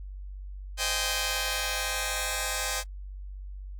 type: chord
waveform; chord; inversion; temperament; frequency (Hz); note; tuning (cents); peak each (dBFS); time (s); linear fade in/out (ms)
5% pulse; Ab major seventh; first; just; 519.1 / 623 / 778.7 / 830.6; C5 / Eb5 / G5 / Ab5; -14 / +2 / -12 / 0; -22; 0.77-2.84; 50
effects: added 48 Hz sine -37 dBFS peak until 3.79 s + AAC 64 kbps